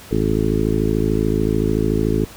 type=harmonic tone with a mistuned harmonic; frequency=53.6 Hz; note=A1; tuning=45 cents flat; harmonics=1 / 2 / 3 / 4 / 5 / 6 / 7 / 8; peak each=-24 / -24 / -24 / -24 / -24 / -24 / -24 / -24 dBFS; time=0.11-2.25 s; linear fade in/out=5 ms; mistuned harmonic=1; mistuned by=-120 cents; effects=pink hiss -40 dBFS RMS until 2.36 s